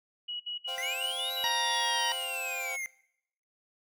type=tone bursts; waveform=sine; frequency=2916 Hz; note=F#7; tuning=26 cents flat; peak=-34 dBFS; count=7; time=0.28-1.486 s; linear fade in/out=10 ms; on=120 ms; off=61 ms
type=chord; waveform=sawtooth; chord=C suspended fourth; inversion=none; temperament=equal; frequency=523.3 / 698.5 / 784 Hz; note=C5 / F5 / G5; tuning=0 / 0 / 0 cents; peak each=-39 dBFS; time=0.67-2.77 s; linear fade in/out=20 ms
type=linear two-way sweep; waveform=square; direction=up then down; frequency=1952 to 3951 to 2071 Hz; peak=-34 dBFS; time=0.78-2.86 s; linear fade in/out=0 ms; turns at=1.34 s
type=harmonic tone; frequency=941 Hz; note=A#5; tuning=16 cents sharp; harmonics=1 / 2 / 3 / 4 / 5 / 6; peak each=-31 / -34 / -36 / -37 / -38 / -39 dBFS; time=1.44-2.12 s; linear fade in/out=0 ms
effects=noise-tail reverb RT60 0.7 s tail -21 dB re dry